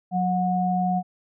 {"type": "tone pair together", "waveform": "sine", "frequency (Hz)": [182.6, 729.1], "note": ["F#3", "F#5"], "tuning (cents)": [-23, -26], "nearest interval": "2 octaves", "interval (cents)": 2397, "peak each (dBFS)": -23, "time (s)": [0.11, 1.03], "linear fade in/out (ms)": 50, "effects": []}